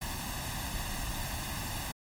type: noise with comb filter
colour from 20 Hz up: pink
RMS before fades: -36 dBFS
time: 0.01-1.92 s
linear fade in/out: 10 ms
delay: 1.1 ms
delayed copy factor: +0.7
effects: MP3 64 kbps